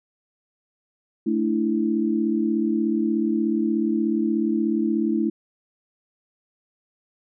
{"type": "chord", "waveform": "sine", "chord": "A suspended fourth", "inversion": "none", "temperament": "just", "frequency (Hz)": [220, 293.3, 330], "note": ["A3", "D4", "E4"], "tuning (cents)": [0, -2, 2], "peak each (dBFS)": [-23, -26, -23], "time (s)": [1.26, 5.3], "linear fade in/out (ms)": 10, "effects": []}